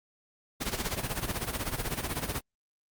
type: noise with tremolo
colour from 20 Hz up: pink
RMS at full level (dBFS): -30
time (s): 0.6-2.41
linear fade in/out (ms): 20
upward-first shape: sine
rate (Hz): 16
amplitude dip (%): 75
effects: Opus 48 kbps